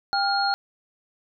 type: tone cluster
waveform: sine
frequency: 797 / 1409 / 4277 Hz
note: G5 / F6 / C8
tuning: +28 / +15 / +37 cents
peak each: -23 / -26 / -26 dBFS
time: 0.13-0.54 s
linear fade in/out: 0 ms
effects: none